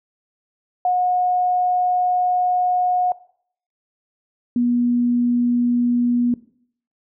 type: tone pair in turn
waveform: sine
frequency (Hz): 725 / 241.9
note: F#5 / B3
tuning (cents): -35 / -36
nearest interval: octave + perfect fifth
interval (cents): 1901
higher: first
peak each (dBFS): -15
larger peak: neither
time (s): 0.85-3.12 / 4.56-6.34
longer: first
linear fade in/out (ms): 2
effects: noise-tail reverb RT60 0.6 s tail -19 dB re dry